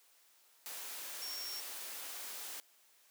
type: tone in noise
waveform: sine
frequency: 5520 Hz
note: F8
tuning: 21 cents flat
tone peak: -42 dBFS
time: 1.22-1.6 s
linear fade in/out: 0 ms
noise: white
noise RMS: -45 dBFS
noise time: 0.66-2.6 s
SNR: 0 dB
effects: white hiss -67 dBFS RMS until 3.1 s + high-pass 400 Hz 12 dB/octave